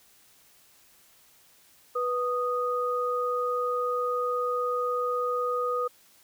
sine tone pair together, 492.1 / 1240 Hz, B4 / D#6, -6 / -6 cents, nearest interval octave + major third, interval 1600 cents, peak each -28 / -28 dBFS, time 1.95-5.88 s, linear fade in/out 10 ms, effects white hiss -59 dBFS RMS until 6.23 s

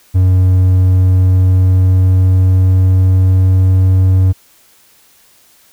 triangle tone with pitch glide, 92.5 to 93.68 Hz, F#2 to F#2, 0 to +22 cents, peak -4 dBFS, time 0.14-4.33 s, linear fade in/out 20 ms, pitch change +22 cents, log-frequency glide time 0.67-3.95 s, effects white hiss -48 dBFS RMS until 5.72 s

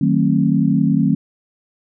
sine chord, D# diminished seventh, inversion none, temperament just, 155.56 / 186.68 / 224 / 268.8 Hz, D#3 / F#3 / A3 / C4, 0 / +16 / +31 / +47 cents, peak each -18 dBFS, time 0.01-1.15 s, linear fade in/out 5 ms, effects none

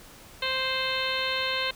harmonic tone with a mistuned harmonic, 523.3 Hz, C5, in tune, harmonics 1 / 2 / 3 / 4 / 5 / 6 / 7 / 8, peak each -34 / -34 / -34 / -34 / -34 / -34 / -34 / -34 dBFS, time 0.42-1.71 s, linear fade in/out 5 ms, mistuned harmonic 6, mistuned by -35 cents, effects pink hiss -49 dBFS RMS until 1.75 s

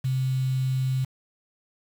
sine tone with quantisation, 130.81 Hz, C3, in tune, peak -22 dBFS, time 0.04-1.05 s, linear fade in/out 10 ms, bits 7, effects none

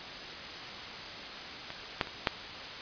clicks, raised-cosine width 0.3 ms, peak -23 / -10 / -26 / -8 dBFS, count 4, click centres 1.704 / 2.012 / 2.072 / 2.272 s, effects white hiss -41 dBFS RMS until 2.81 s + resampled to 11025 Hz

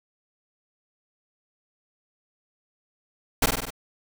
pink noise with echo, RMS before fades -20 dBFS, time 3.42-3.46 s, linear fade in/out 5 ms, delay 49 ms, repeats 5, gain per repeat -3 dB, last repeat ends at 3.705 s, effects none

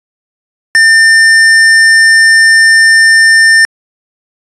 square tone, 1800 Hz, A6, 39 cents sharp, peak -3 dBFS, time 0.75-3.65 s, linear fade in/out 0 ms, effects resampled to 22050 Hz

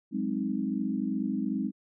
sine chord, Ab dominant seventh, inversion third, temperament equal, 185 / 207.7 / 261.6 / 311.1 Hz, Gb3 / Ab3 / C4 / Eb4, 0 / 0 / 0 / 0 cents, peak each -36 / -31 / -32 / -35 dBFS, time 0.11-1.72 s, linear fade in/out 50 ms, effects none

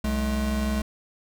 square tone pair together, 64.3 / 213.2 Hz, C2 / G#3, -30 / +46 cents, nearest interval octave + major sixth, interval 2076 cents, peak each -27 dBFS, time 0.04-0.82 s, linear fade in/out 5 ms, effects none

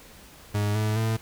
40% pulse tone with pitch steps, 103.6 / 107.5 / 111.55 Hz, G#2 / A2 / A2, -4 / -40 / +24 cents, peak -22 dBFS, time 0.54-1.17 s, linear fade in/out 10 ms, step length 210 ms, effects pink hiss -49 dBFS RMS until 1.21 s

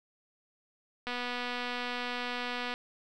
click train, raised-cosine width 0.3 ms, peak -20 dBFS, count 410, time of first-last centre 1.07-2.739 s, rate 245 Hz, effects none

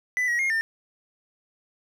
triangle tone with pitch steps, 1995 / 1905 / 2137 / 1801 Hz, B6 / A#6 / C7 / A6, +17 / +37 / +36 / +40 cents, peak -20 dBFS, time 0.17-0.61 s, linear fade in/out 0 ms, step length 110 ms, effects none

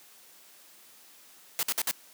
white noise bursts, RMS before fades -28 dBFS, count 4, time 1.59-1.911 s, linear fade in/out 0 ms, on 39 ms, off 55 ms, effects white hiss -55 dBFS RMS until 2.13 s + high-pass 200 Hz 12 dB/octave

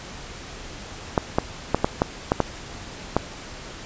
clicks, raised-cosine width 1 ms, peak -3 dBFS, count 8, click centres 1.178 / 1.385 / 1.746 / 1.845 / 2.019 / 2.319 / 2.403 / 3.166 s, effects pink hiss -38 dBFS RMS until 3.85 s + resampled to 16000 Hz

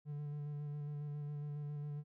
triangle tone with vibrato, 146.83 Hz, D3, in tune, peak -38 dBFS, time 0.05-2.04 s, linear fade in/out 50 ms, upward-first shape square, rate 7.3 Hz, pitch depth 16 cents each way, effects none

